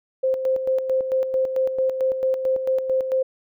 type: tone with tremolo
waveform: sine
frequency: 523.3 Hz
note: C5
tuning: in tune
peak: -17 dBFS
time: 0.23-3.23 s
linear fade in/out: 10 ms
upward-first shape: square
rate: 4.5 Hz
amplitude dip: 55%
effects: none